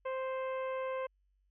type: harmonic tone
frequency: 523.3 Hz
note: C5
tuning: in tune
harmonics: 1 / 2 / 3 / 4 / 5 / 6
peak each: -35 / -41 / -50 / -50 / -53 / -61 dBFS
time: 0.05-1.07 s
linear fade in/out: 10 ms
effects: added 48 Hz sine -70 dBFS peak until 1.5 s